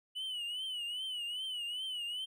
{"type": "tone with vibrato", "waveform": "triangle", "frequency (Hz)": 2960, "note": "F#7", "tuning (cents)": 0, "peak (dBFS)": -35, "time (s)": [0.15, 2.26], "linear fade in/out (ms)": 20, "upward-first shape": "triangle", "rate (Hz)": 2.5, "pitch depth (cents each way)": 110, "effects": []}